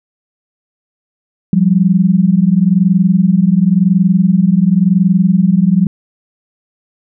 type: tone pair together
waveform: sine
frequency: 174.61 / 195.55 Hz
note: F3 / G3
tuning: 0 / -4 cents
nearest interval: major second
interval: 196 cents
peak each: -10 dBFS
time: 1.53-5.87 s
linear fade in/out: 2 ms
effects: none